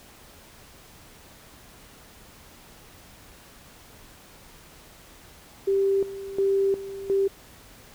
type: tone with tremolo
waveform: sine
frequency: 392 Hz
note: G4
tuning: in tune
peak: -19 dBFS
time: 5.67-7.28 s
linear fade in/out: 10 ms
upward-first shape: square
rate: 1.4 Hz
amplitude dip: 80%
effects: pink hiss -50 dBFS RMS until 7.94 s